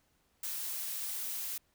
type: noise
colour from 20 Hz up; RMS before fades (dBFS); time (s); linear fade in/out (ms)
blue; -38; 0.43-1.58; 5
effects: pink hiss -73 dBFS RMS until 1.74 s